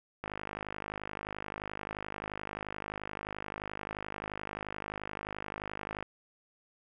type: click train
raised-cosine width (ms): 0.5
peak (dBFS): -22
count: 299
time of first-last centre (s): 0.24-6.026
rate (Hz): 51.5
effects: none